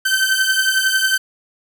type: beating tone pair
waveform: sawtooth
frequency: 1537 / 1548 Hz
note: G6 / G6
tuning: -35 / -22 cents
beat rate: 11 Hz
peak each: -14 dBFS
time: 0.05-1.18 s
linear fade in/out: 10 ms
effects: none